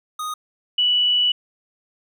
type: tone pair in turn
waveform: square / sine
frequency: 1242 / 2954 Hz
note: D#6 / F#7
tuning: -3 / -3 cents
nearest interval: octave + minor third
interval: 1500 cents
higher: second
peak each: -26 / -15 dBFS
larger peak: second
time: 0.19-0.34 / 0.78-1.32 s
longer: second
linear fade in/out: 5 ms
effects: none